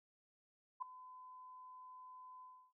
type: tone with ADSR envelope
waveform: sine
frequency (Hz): 1014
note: B5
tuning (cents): +45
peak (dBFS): -36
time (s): 0.8-2.73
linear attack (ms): 22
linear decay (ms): 4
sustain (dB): -17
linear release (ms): 310
effects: none